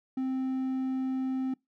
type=tone; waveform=triangle; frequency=261.6 Hz; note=C4; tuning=in tune; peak=-26 dBFS; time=0.17-1.54 s; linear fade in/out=5 ms; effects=noise-tail reverb RT60 0.2 s tail -25 dB re dry